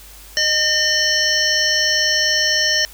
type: harmonic tone with a mistuned harmonic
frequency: 607 Hz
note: D#5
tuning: 43 cents flat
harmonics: 1 / 3 / 5 / 7 / 9 / 10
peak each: -27 / -19 / -23 / -26 / -18 / -25 dBFS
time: 0.37-2.85 s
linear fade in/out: 0 ms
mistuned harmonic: 1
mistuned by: +16 cents
effects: added 50 Hz sine -42 dBFS peak until 2.93 s + white hiss -42 dBFS RMS until 2.93 s